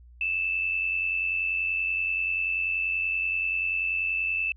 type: tone with amplitude modulation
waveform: sine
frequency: 2637 Hz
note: E7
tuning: in tune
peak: -22 dBFS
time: 0.21-4.52 s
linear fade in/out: 2 ms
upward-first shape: sine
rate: 90.4 Hz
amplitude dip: 55%
effects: added 60 Hz sine -48 dBFS peak until 4.56 s